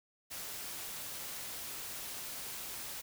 white noise, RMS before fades -43 dBFS, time 0.3-3.02 s, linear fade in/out 20 ms, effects none

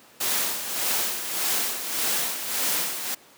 white noise with tremolo, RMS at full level -24 dBFS, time 0.2-3.15 s, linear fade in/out 10 ms, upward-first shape sine, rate 1.7 Hz, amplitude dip 60%, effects pink hiss -52 dBFS RMS until 3.37 s + high-pass 200 Hz 12 dB/octave

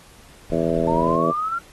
brown noise, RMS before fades -34 dBFS, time 0.5-1.16 s, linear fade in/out 2 ms
harmonic tone, 82.41 Hz, E2, in tune, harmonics 2 / 3 / 4 / 5 / 6 / 7 / 8, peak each -26 / -26 / -26 / -26 / -26 / -26 / -26 dBFS, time 0.51-1.32 s, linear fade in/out 20 ms
sine exponential sweep, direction up, 889 to 1396.9 Hz, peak -21 dBFS, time 0.87-1.59 s, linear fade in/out 10 ms
effects pink hiss -49 dBFS RMS until 1.72 s + AAC 32 kbps

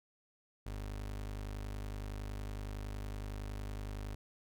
30% pulse tone, 50.8 Hz, G#1, 38 cents flat, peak -37 dBFS, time 0.66-4.15 s, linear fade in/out 5 ms, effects none

